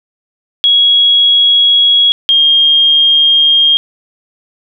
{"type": "tone pair in turn", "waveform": "sine", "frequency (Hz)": [3322, 3226], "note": ["G#7", "G7"], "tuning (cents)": [0, 49], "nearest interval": "minor second", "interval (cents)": 51, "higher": "first", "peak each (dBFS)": -5, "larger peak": "neither", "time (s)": [[0.64, 2.12], [2.29, 3.77]], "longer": "neither", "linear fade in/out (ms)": 0, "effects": []}